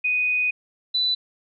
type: tone pair in turn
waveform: sine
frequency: 2489 / 3984 Hz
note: D#7 / B7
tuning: 0 / +14 cents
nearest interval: minor sixth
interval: 814 cents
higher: second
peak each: -19 dBFS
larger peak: neither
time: 0.04-0.51 / 0.94-1.15 s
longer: first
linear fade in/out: 10 ms
effects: none